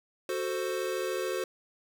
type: chord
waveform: square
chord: F# diminished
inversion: none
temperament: equal with one note detuned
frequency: 370 / 443.8 / 523.3 Hz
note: F#4 / A4 / C5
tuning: 0 / +15 / 0 cents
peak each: -34 / -37 / -35 dBFS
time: 0.29-1.44 s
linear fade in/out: 2 ms
effects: none